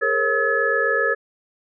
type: tone cluster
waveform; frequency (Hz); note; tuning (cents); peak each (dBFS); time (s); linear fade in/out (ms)
sine; 416.2 / 463.9 / 543 / 1287 / 1708; G#4 / A#4 / C#5 / E6 / G#6; +4 / -8 / -36 / -42 / +48; -27 / -24 / -25 / -26 / -20; 0.01-1.15; 20
effects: none